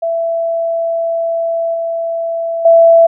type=tone with level steps; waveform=sine; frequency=666 Hz; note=E5; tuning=18 cents sharp; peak=-13 / -15 / -3 dBFS; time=0.02-3.07 s; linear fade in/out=10 ms; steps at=1.74 / 2.65 s; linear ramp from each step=5 ms; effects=none